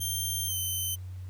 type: tone with pitch glide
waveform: 5% pulse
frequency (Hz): 3164 to 3070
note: G7 to G7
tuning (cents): +15 to -37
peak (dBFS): -22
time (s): 0-0.96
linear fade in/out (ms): 20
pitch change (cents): -52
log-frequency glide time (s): 0.47-0.56
effects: added 92 Hz sine -37 dBFS peak until 1.29 s + pink hiss -61 dBFS RMS until 1.29 s